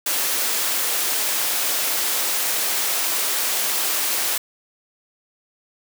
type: high-pass noise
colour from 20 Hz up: white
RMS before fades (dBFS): -22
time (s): 0.06-4.38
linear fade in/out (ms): 5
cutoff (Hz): 350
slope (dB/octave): 12
effects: none